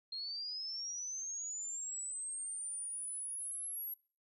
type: linear sweep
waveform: sine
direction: up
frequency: 4186 to 11600 Hz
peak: -39 dBFS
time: 0.12-3.94 s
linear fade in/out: 5 ms
effects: noise-tail reverb RT60 0.4 s tail -23 dB re dry